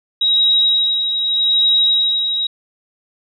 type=tone with tremolo; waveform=sine; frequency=3822 Hz; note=A#7; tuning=43 cents sharp; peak=-10 dBFS; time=0.21-2.47 s; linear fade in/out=5 ms; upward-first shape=sine; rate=0.82 Hz; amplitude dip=50%; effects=none